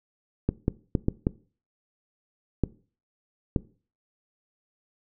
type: clicks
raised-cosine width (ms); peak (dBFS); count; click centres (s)
3; -9; 7; 0.49 / 0.681 / 0.952 / 1.084 / 1.269 / 2.637 / 3.562
effects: noise-tail reverb RT60 0.4 s tail -20 dB re dry